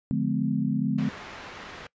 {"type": "chord", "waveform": "sine", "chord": "D diminished seventh", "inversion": "none", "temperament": "just", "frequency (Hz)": [146.83, 176.2, 211.4, 253.7], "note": ["D3", "F3", "Ab3", "Cb4"], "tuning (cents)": [0, 16, 31, 47], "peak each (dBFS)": [-29, -31, -27, -28], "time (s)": [0.11, 1.09], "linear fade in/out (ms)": 0}
{"type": "low-pass noise", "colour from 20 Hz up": "white", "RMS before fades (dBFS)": -42, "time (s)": [0.98, 1.87], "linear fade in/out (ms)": 5, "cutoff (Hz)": 2100, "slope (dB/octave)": 12}
{"effects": ["noise-tail reverb RT60 0.1 s tail -22 dB re dry", "resampled to 16000 Hz"]}